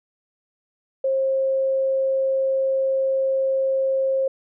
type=tone; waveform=sine; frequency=534 Hz; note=C5; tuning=35 cents sharp; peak=-18 dBFS; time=1.04-4.28 s; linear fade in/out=5 ms; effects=none